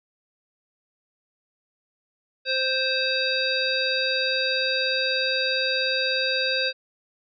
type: harmonic tone with a mistuned harmonic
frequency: 523 Hz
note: C5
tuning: 1 cent flat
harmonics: 1 / 3 / 5 / 7 / 9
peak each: -28 / -28 / -28 / -28 / -28 dBFS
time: 2.45-6.73 s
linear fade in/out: 50 ms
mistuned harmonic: 7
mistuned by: +60 cents
effects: none